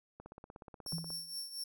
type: click train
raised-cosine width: 1 ms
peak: -35 dBFS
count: 16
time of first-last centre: 0.2-1.104 s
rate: 16.6 Hz
type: tone with tremolo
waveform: sawtooth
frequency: 5450 Hz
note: F8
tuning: 43 cents flat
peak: -35 dBFS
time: 0.86-1.64 s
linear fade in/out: 5 ms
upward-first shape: triangle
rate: 4.3 Hz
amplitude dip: 75%
type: tone with exponential decay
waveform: sine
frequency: 164.81 Hz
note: E3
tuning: in tune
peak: -34 dBFS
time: 0.93-1.38 s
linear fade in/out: 0 ms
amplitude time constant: 96 ms
effects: none